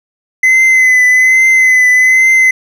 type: tone with vibrato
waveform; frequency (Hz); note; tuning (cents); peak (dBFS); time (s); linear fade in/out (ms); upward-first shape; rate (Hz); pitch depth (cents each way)
triangle; 2035; C7; -49; -3; 0.43-2.51; 5; triangle; 1.2; 36
effects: none